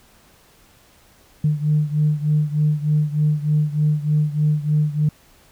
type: beating tone pair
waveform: sine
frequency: 150 / 153.3 Hz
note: D3 / D#3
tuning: +37 / -25 cents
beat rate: 3.3 Hz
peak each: -17 / -20 dBFS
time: 1.44-5.09 s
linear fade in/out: 5 ms
effects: tanh soft clip ceiling -9 dBFS + pink hiss -53 dBFS RMS until 5.51 s